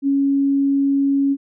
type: tone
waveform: sine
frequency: 277.2 Hz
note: C#4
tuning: in tune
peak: -14 dBFS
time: 0.02-1.37 s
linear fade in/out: 50 ms
effects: none